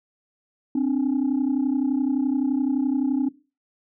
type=tone pair together; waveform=sine; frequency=261.6 / 293.3 Hz; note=C4 / D4; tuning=0 / -2 cents; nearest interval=major second; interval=198 cents; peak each=-20 / -21 dBFS; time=0.75-3.29 s; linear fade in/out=5 ms; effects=noise-tail reverb RT60 0.3 s tail -19 dB re dry + tanh soft clip ceiling -16 dBFS